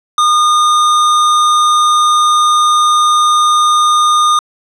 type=tone; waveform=square; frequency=1220 Hz; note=D#6; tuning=34 cents flat; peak=-8 dBFS; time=0.18-4.39 s; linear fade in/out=2 ms; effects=low-pass 8000 Hz 12 dB/octave